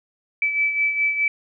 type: beating tone pair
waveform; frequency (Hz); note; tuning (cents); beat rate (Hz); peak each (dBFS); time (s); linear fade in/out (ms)
sine; 2307 / 2311.8; D7 / D7; -31 / -28; 4.8; -19 / -27; 0.42-1.28; 2
effects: none